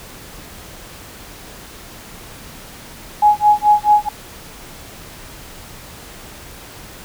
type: tone with tremolo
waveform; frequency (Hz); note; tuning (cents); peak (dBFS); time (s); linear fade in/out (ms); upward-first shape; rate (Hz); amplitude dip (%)
sine; 837; G#5; +13; -6; 3.22-4.09; 5; sine; 4.6; 100
effects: pink hiss -37 dBFS RMS until 7.04 s